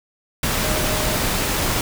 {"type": "tone in noise", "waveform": "sine", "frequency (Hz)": 616, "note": "D#5", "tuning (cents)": -17, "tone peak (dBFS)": -28, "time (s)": [0.64, 1.16], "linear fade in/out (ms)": 2, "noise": "pink", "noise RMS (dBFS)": -21, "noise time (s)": [0.43, 1.81], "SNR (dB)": -10, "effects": []}